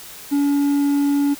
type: tone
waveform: triangle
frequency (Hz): 284.5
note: C#4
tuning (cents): +45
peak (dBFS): -13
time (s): 0.31-1.35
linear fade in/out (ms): 20
effects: white hiss -38 dBFS RMS until 1.39 s